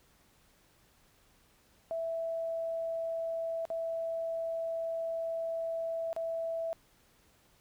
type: tone with dropouts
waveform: sine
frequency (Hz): 659.3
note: E5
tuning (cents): 0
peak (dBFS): -32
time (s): 1.91-6.73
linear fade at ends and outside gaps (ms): 0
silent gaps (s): 3.653-3.702 / 6.13-6.164
effects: pink hiss -66 dBFS RMS until 7.6 s